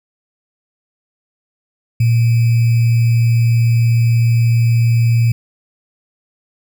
sine tone with sample-and-hold, 116.54 Hz, A#2, in tune, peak -9 dBFS, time 2-5.32 s, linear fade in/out 5 ms, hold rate 2450 Hz, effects none

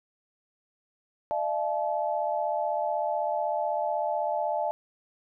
sine tone cluster, 603 / 679 / 861 Hz, D5 / F5 / A5, +46 / -49 / -38 cents, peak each -30 dBFS, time 1.31-4.71 s, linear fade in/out 0 ms, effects none

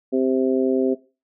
harmonic tone, 130.81 Hz, C3, in tune, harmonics 2 / 3 / 4 / 5, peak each -20 / -21 / -26 / -31 dBFS, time 0.12-0.95 s, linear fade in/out 20 ms, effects noise-tail reverb RT60 0.3 s tail -17 dB re dry

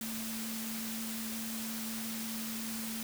sine tone in noise, 223.6 Hz, A3, 28 cents sharp, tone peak -39 dBFS, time 0.01-3.03 s, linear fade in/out 2 ms, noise white, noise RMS -41 dBFS, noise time 0.01-3.03 s, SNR -1 dB, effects none

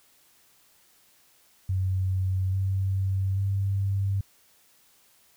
sine tone with pitch steps, 94 / 96.09 / 98.22 Hz, F#2 / G2 / G2, +28 / -34 / +4 cents, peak -23 dBFS, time 1.69-4.21 s, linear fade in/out 5 ms, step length 840 ms, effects white hiss -61 dBFS RMS until 5.36 s

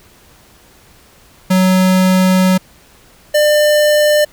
square tone pair in turn, 186 / 598.2 Hz, F#3 / D5, +9 / +32 cents, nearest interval octave + minor sixth, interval 2023 cents, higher second, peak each -9 dBFS, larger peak neither, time 1.5-2.58 / 3.34-4.25 s, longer first, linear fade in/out 10 ms, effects pink hiss -46 dBFS RMS until 4.32 s

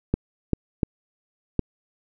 clicks, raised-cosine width 3 ms, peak -7 dBFS, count 4, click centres 0.14 / 0.533 / 0.832 / 1.593 s, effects none

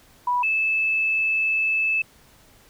sine tone pair in turn, 981 / 2619 Hz, B5 / E7, -12 / -12 cents, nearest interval octave + perfect fourth, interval 1700 cents, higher second, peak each -19 dBFS, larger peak neither, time 0.27-0.43 / 0.43-2.02 s, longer second, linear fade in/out 5 ms, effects pink hiss -54 dBFS RMS until 2.69 s

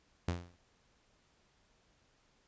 sawtooth tone with exponential decay, 87.31 Hz, F2, in tune, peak -26 dBFS, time 0.28-0.57 s, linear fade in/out 5 ms, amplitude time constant 63 ms, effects pink hiss -71 dBFS RMS until 2.47 s + resampled to 16000 Hz

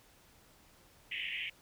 white band-pass noise, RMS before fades -39 dBFS, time 1.11-1.5 s, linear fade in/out 10 ms, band 1900 to 3100 Hz, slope 96 dB/octave, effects pink hiss -63 dBFS RMS until 1.61 s

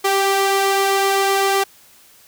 sawtooth tone with flanger, 392 Hz, G4, in tune, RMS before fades -17 dBFS, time 0.04-1.64 s, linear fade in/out 10 ms, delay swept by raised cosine 0.92 to 1.63 ms, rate 3.9 Hz, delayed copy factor +0.5, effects white hiss -49 dBFS RMS until 2.27 s

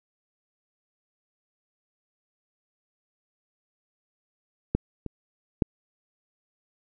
clicks, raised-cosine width 3 ms, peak -9 / -20 / -7 dBFS, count 3, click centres 4.75 / 5.063 / 5.622 s, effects none

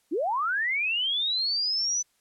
sine linear sweep, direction up, 266.6 to 6050 Hz, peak -24 dBFS, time 0.11-2.03 s, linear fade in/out 20 ms, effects white hiss -69 dBFS RMS until 2.2 s + low-pass 12000 Hz 12 dB/octave

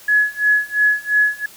sine tone with tremolo, 1693 Hz, G#6, 33 cents sharp, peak -10 dBFS, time 0.08-1.46 s, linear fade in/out 5 ms, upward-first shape sine, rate 2.9 Hz, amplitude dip 95%, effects white hiss -43 dBFS RMS until 1.56 s

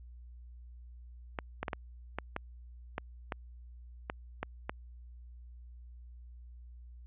clicks, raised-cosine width 0.5 ms, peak -19 dBFS, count 11, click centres 1.388 / 1.63 / 1.682 / 1.732 / 2.186 / 2.364 / 2.981 / 3.322 / 4.099 / 4.43 / 4.695 s, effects added 60 Hz sine -48 dBFS peak until 7.06 s + resampled to 8000 Hz

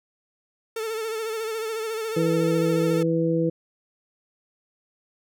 45% pulse tone with vibrato, 443.7 Hz, A4, 14 cents sharp, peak -27 dBFS, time 0.76-3.03 s, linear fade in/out 5 ms, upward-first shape sine, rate 14 Hz, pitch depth 50 cents each way
harmonic tone, 164.81 Hz, E3, in tune, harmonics 1 / 2 / 3, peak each -24 / -24 / -24 dBFS, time 2.16-3.5 s, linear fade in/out 10 ms
effects none

